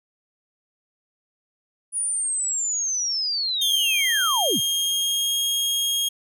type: linear sweep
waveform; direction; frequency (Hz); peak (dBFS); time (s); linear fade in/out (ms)
sine; down; 9800 to 69.4; -22; 1.92-4.61; 50
type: tone with pitch glide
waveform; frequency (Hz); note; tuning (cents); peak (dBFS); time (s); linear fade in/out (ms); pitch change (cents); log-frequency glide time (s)
sawtooth; 3200 to 3258; G7 to G#7; +35 to -34; -18; 3.61-6.09; 10; +31; 4-5.39
effects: none

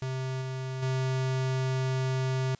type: tone with level steps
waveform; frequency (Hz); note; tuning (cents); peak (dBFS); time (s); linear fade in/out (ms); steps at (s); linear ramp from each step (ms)
square; 130.81; C3; 0; -31 / -33 / -27; 0.02-2.55; 2; 0.41 / 0.82; 10
effects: white hiss -60 dBFS RMS until 2.59 s + resampled to 16000 Hz

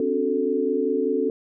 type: chord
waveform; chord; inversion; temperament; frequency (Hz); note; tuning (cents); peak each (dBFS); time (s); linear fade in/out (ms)
sine; D dominant seventh; third; equal with one note detuned; 261.6 / 286.8 / 370 / 440; C4 / D4 / F#4 / A4; 0 / -41 / 0 / 0; -27 / -27 / -27 / -23; 0-1.3; 2
effects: none

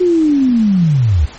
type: linear sweep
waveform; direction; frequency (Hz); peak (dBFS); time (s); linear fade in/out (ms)
sine; down; 368.2 to 66.2; -8; 0-1.26; 10
effects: pink hiss -35 dBFS RMS until 1.38 s + MP3 32 kbps

